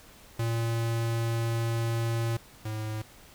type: tone pair in turn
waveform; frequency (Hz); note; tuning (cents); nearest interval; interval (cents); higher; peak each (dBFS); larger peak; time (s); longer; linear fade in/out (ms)
square; 115.3 / 108.5; A#2 / A2; -19 / -24; minor second; 105; first; -27 / -32; first; 0.39-2.37 / 2.65-3.02; first; 5
effects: pink hiss -53 dBFS RMS until 3.34 s